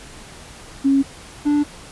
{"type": "tone pair in turn", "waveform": ["sine", "triangle"], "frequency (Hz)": [274, 293], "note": ["C#4", "D4"], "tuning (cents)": [-20, -4], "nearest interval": "minor second", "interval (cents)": 116, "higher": "second", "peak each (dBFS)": -12, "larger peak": "neither", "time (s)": [[0.84, 1.03], [1.45, 1.64]], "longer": "neither", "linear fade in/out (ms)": 20, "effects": ["pink hiss -40 dBFS RMS until 1.91 s", "resampled to 24000 Hz"]}